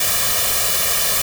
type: noise with comb filter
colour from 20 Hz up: white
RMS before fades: -18 dBFS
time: 0-1.22 s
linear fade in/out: 5 ms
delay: 1.7 ms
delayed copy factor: +0.85
effects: none